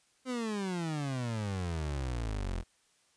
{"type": "exponential sweep", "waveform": "30% pulse", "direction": "down", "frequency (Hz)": [261.5, 41.07], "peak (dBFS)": -30, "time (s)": [0.25, 2.64], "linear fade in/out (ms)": 50, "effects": ["white hiss -69 dBFS RMS until 3.16 s", "resampled to 22050 Hz"]}